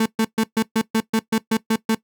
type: tone bursts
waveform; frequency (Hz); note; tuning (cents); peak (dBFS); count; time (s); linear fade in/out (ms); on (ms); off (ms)
35% pulse; 222.5; A3; +20; -14; 11; 0-1.949; 5; 59; 130
effects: noise-tail reverb RT60 0.1 s tail -19 dB re dry